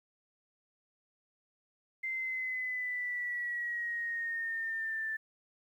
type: exponential sweep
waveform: sine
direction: down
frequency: 2085 to 1762 Hz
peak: -33 dBFS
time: 2.03-5.17 s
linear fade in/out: 10 ms
effects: 11-bit